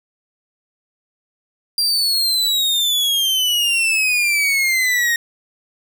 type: exponential sweep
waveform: 40% pulse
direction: down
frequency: 4780 to 1855 Hz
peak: -14 dBFS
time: 1.78-5.16 s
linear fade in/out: 2 ms
effects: 9-bit